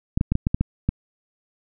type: clicks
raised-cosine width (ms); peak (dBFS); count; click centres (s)
5; -7; 8; 0.175 / 0.211 / 0.32 / 0.354 / 0.469 / 0.545 / 0.61 / 0.89
effects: none